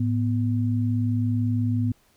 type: tone pair together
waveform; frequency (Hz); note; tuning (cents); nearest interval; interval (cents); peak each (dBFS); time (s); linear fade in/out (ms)
sine; 107.94 / 246.2; A2 / B3; -33 / -5; octave + major second; 1428; -22 / -25; 0-1.92; 5
effects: pink hiss -62 dBFS RMS until 2.16 s